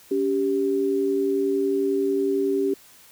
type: tone pair together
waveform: sine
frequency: 281 / 392 Hz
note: C#4 / G4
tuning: +24 / 0 cents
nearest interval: tritone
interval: 576 cents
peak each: -25 / -21 dBFS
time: 0.11-2.74 s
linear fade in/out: 5 ms
effects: white hiss -51 dBFS RMS until 3.11 s